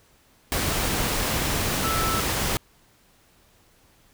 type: tone in noise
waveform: sine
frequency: 1318.5 Hz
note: E6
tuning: in tune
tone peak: -26 dBFS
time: 1.84-2.2 s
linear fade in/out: 0 ms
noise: pink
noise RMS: -25 dBFS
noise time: 0.52-2.57 s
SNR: -4 dB
effects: pink hiss -59 dBFS RMS until 4.13 s